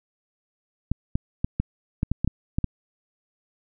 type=clicks; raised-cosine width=5 ms; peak=-10 dBFS; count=10; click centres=0.916 / 1.155 / 1.445 / 1.6 / 2.031 / 2.116 / 2.246 / 2.276 / 2.585 / 2.643 s; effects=none